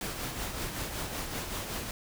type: noise with tremolo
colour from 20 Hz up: pink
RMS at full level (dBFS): -34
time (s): 0.01-1.91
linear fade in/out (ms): 2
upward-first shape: triangle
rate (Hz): 5.3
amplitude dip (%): 50
effects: none